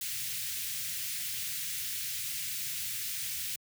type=band-stop noise; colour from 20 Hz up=white; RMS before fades=-36 dBFS; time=0.01-3.56 s; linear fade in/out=5 ms; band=150 to 1900 Hz; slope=24 dB/octave; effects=high-pass 80 Hz 12 dB/octave